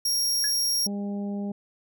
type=tone; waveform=sawtooth; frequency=5590 Hz; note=F8; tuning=1 cent sharp; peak=-20 dBFS; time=0.05-0.87 s; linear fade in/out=5 ms
type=tone with exponential decay; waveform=sine; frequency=1690 Hz; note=G#6; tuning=30 cents sharp; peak=-27 dBFS; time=0.44-0.55 s; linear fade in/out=1 ms; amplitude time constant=23 ms
type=harmonic tone; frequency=202 Hz; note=G#3; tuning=48 cents flat; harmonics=1 / 2 / 3 / 4; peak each=-28 / -39 / -42 / -46 dBFS; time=0.86-1.52 s; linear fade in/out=5 ms
effects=none